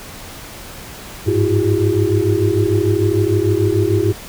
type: tone cluster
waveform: sine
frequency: 99.7 / 106.4 / 330.8 / 363.6 / 402.9 Hz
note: G2 / G#2 / E4 / F#4 / G4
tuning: +30 / +42 / +6 / -30 / +48 cents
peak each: -19 dBFS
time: 1.26-4.13 s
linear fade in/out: 20 ms
effects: pink hiss -34 dBFS RMS until 4.28 s